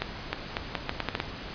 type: accelerating click train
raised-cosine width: 0.3 ms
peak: -11 dBFS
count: 9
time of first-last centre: 0.02-1.201 s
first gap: 310 ms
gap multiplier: 0.77
effects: pink hiss -39 dBFS RMS until 1.54 s + resampled to 11025 Hz